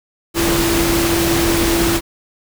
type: tone in noise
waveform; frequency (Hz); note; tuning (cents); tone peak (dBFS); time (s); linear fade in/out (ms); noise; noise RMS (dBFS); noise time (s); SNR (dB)
sine; 336.6; E4; +36; -16; 0.34-2.01; 50; pink; -18; 0.34-2.01; -1
effects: none